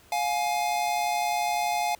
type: tone pair together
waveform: square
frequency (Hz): 706 / 837.7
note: F5 / G#5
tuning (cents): +19 / +15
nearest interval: minor third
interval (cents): 296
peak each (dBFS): -28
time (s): 0.12-1.95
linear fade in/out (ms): 2
effects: pink hiss -56 dBFS RMS until 1.99 s